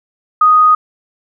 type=tone; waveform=sine; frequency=1244.5 Hz; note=D#6; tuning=in tune; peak=-5 dBFS; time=0.41-0.75 s; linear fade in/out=5 ms; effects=none